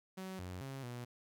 sawtooth tone with pitch steps, 188.4 / 90.9 / 135.3 / 121.7 Hz, F#3 / F#2 / C#3 / B2, +32 / -30 / -42 / -25 cents, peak -39 dBFS, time 0.17-1.05 s, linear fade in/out 10 ms, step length 220 ms, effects 13-bit

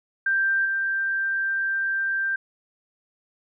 sine tone with level steps, 1576 Hz, G6, 9 cents sharp, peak -19 / -22 dBFS, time 0.26-2.36 s, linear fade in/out 5 ms, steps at 0.65 s, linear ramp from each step 5 ms, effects none

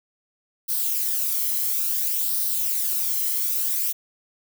violet noise with flanger, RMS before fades -24 dBFS, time 0.68-3.93 s, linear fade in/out 20 ms, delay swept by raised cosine 0.2 to 0.98 ms, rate 0.58 Hz, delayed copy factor +0.5, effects none

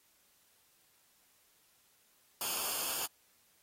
white noise with comb filter, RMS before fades -36 dBFS, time 2.41-3.06 s, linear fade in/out 2 ms, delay 0.51 ms, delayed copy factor -0.7, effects white hiss -69 dBFS RMS until 3.62 s + AAC 48 kbps

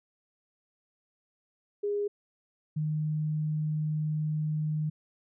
sine tone pair in turn, 409.8 / 153.5 Hz, G#4 / D#3, -23 / -23 cents, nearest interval octave + perfect fourth, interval 1700 cents, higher first, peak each -27 dBFS, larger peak neither, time 1.83-2.08 / 2.76-4.9 s, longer second, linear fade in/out 10 ms, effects none

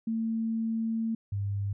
sine tone pair in turn, 225.1 / 100.27 Hz, A3 / G2, +40 / +40 cents, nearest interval octave + major second, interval 1400 cents, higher first, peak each -27 / -28 dBFS, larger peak first, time 0.07-1.15 / 1.32-1.73 s, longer first, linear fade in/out 5 ms, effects none

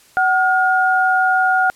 sine tone pair together, 751 / 1428 Hz, F#5 / F6, +26 / +38 cents, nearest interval major seventh, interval 1112 cents, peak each -15 dBFS, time 0.17-1.7 s, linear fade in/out 0 ms, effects white hiss -50 dBFS RMS until 1.75 s + low-pass 12000 Hz 12 dB/octave

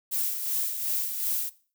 violet noise with tremolo, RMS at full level -27 dBFS, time 0.11-1.5 s, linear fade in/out 20 ms, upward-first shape sine, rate 2.7 Hz, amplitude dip 50%, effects noise-tail reverb RT60 0.4 s tail -18 dB re dry

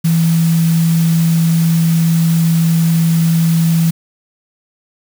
sine tone in noise, 165 Hz, E3, 2 cents sharp, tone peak -9 dBFS, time 0.04-3.91 s, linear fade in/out 10 ms, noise white, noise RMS -27 dBFS, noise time 0.04-3.91 s, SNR +15 dB, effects none

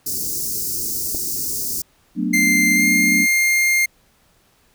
white band-stop noise, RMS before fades -24 dBFS, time 0.06-1.82 s, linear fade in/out 5 ms, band 430 to 4900 Hz, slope 48 dB/octave
clicks, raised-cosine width 2 ms, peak -19 / -17 dBFS, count 2, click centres 1.146 / 1.149 s
sine chord, B minor seventh, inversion second, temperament just, 185.21 / 222.2 / 246.9 / 296.3 Hz, F#3 / A3 / B3 / D4, +2 / +17 / 0 / +15 cents, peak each -24 dBFS, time 2.15-3.27 s, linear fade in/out 50 ms
45% pulse tone with pitch glide, 2093 to 2117 Hz, C7 to C7, 0 to +20 cents, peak -14 dBFS, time 2.33-3.86 s, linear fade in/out 10 ms, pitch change +20 cents, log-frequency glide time 2.75-2.84 s
effects pink hiss -58 dBFS RMS until 4.74 s

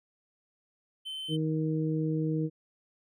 triangle tone, 3074 Hz, G7, 35 cents flat, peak -34 dBFS, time 1.05-1.37 s, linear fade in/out 20 ms
harmonic tone, 157.1 Hz, D#3, 17 cents sharp, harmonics 1 / 2 / 3, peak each -29 / -31 / -36 dBFS, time 1.28-2.5 s, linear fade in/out 50 ms
effects none

